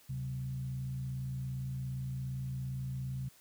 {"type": "tone with frequency modulation", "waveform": "sine", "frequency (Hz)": 131.3, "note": "C3", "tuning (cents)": 6, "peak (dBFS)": -35, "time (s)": [0.09, 3.29], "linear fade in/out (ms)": 10, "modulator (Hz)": 57.4, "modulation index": 0.46, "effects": ["white hiss -62 dBFS RMS until 3.4 s"]}